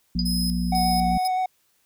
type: harmonic tone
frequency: 59.9 Hz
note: A#1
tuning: 48 cents sharp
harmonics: 1 / 3 / 4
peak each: -27 / -24 / -29 dBFS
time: 0.15-1.18 s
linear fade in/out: 5 ms
type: tone with exponential decay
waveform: sine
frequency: 4946 Hz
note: D#8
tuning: 11 cents flat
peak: -21 dBFS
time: 0.19-0.29 s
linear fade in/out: 1 ms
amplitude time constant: 20 ms
type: tone with tremolo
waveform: sawtooth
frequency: 5090 Hz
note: D#8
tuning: 39 cents sharp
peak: -24 dBFS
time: 0.25-1.28 s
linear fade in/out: 10 ms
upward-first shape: square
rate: 2 Hz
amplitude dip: 75%
type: tone with vibrato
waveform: triangle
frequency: 743 Hz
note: F#5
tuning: 7 cents sharp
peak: -19 dBFS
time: 0.72-1.46 s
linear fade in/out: 5 ms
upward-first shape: square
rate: 7.7 Hz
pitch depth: 9 cents each way
effects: white hiss -66 dBFS RMS until 1.85 s